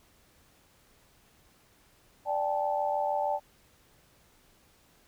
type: chord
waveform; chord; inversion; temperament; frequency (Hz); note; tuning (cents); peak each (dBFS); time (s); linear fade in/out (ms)
sine; D suspended fourth; none; equal with one note detuned; 587.3 / 784 / 870.4; D5 / G5 / A5; 0 / 0 / -19; -31; 2.25-3.4; 50
effects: pink hiss -63 dBFS RMS until 5.07 s